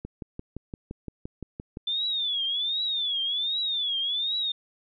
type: click train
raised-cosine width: 3 ms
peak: -22 dBFS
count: 11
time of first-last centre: 0.05-1.771 s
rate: 5.81 Hz
type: tone with vibrato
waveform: sine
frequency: 3520 Hz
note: A7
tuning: in tune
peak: -25 dBFS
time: 1.87-4.52 s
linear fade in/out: 5 ms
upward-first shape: triangle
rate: 1.3 Hz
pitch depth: 190 cents each way
effects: none